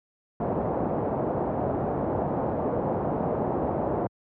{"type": "low-pass noise", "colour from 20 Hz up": "white", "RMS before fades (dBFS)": -27, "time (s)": [0.4, 4.07], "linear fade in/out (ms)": 2, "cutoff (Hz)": 760, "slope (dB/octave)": 24, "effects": ["high-pass 80 Hz 12 dB/octave"]}